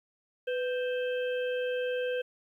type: harmonic tone with a mistuned harmonic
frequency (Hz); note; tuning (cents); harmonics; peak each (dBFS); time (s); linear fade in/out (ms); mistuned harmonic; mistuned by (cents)
523.3; C5; 0; 1 / 3 / 5 / 6; -29 / -39 / -43 / -45; 0.47-2.22; 10; 1; -83
effects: 11-bit